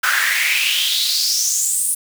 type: noise with high-pass filter sweep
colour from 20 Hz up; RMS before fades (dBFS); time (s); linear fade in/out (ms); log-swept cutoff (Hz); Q
pink; -18; 0.03-1.95; 10; 1400 to 10000; 5.7
effects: none